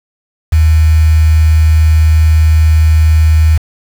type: tone with quantisation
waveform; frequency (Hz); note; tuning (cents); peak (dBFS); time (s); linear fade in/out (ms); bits
sine; 78.8; D#2; +23; -4; 0.52-3.58; 10; 4
effects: none